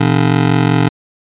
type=ring-modulated tone; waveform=25% pulse; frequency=141.7 Hz; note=C#3; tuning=38 cents sharp; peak=-3 dBFS; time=0-0.89 s; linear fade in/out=10 ms; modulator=22.6 Hz; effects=resampled to 8000 Hz